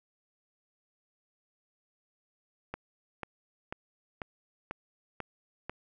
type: click train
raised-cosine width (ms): 0.5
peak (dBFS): -21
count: 7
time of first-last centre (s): 2.74-5.696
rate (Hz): 2.03
effects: none